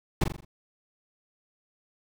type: noise with echo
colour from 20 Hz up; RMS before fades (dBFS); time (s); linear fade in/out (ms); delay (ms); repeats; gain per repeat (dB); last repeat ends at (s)
brown; -22; 0.21-0.24; 5; 42; 5; -6; 0.45
effects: none